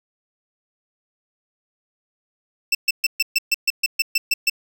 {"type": "tone bursts", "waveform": "25% pulse", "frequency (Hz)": 2665, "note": "E7", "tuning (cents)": 18, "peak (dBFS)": -11, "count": 12, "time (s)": [2.72, 4.498], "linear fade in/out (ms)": 5, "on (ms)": 29, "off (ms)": 130, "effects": []}